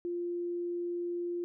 sine tone, 348.4 Hz, F4, 4 cents flat, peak -32 dBFS, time 0.05-1.44 s, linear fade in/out 0 ms, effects none

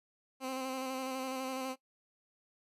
15% pulse tone with vibrato, 261.6 Hz, C4, in tune, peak -30 dBFS, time 0.4-1.76 s, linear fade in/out 50 ms, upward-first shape square, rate 12 Hz, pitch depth 21 cents each way, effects noise-tail reverb RT60 0.1 s tail -18 dB re dry + resampled to 32000 Hz

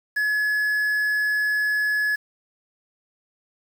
triangle tone with quantisation, 1700 Hz, G#6, 40 cents sharp, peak -18 dBFS, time 0.16-2.16 s, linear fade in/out 10 ms, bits 7, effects none

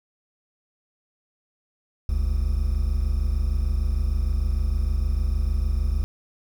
triangle tone pair together, 45.23 / 71.8 Hz, F#1 / D2, -39 / -39 cents, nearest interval minor sixth, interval 800 cents, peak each -21 dBFS, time 2.09-6.04 s, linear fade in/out 0 ms, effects 8-bit

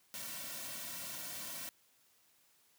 white noise with comb filter, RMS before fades -44 dBFS, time 0.14-1.69 s, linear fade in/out 0 ms, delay 2.4 ms, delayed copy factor -0.9, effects white hiss -70 dBFS RMS until 2.78 s + high-pass 80 Hz 12 dB/octave

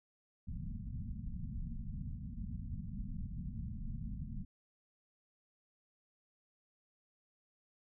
pink low-pass noise, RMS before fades -42 dBFS, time 0.47-4.45 s, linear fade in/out 5 ms, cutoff 240 Hz, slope 96 dB/octave, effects none

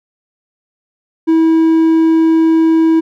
triangle tone, 324 Hz, E4, 30 cents flat, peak -5 dBFS, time 1.27-3.01 s, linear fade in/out 20 ms, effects none

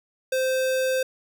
square tone, 520 Hz, C5, 11 cents flat, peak -22 dBFS, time 0.32-1.03 s, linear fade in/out 5 ms, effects none

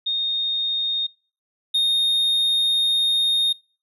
sine / triangle tone pair in turn, 3692 / 3692 Hz, A#7 / A#7, -17 / -17 cents, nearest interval unison, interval 0 cents, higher neither, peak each -20 / -15 dBFS, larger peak second, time 0.06-1.07 / 1.74-3.53 s, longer second, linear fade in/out 10 ms, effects noise-tail reverb RT60 0.4 s tail -26 dB re dry + resampled to 32000 Hz

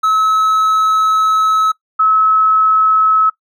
triangle / sine tone pair in turn, 1292 / 1292 Hz, E6 / E6, -35 / -35 cents, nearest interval unison, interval 0 cents, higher neither, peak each -8 dBFS, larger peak neither, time 0.03-1.72 / 1.99-3.3 s, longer first, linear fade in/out 10 ms, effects noise-tail reverb RT60 0.1 s tail -19 dB re dry

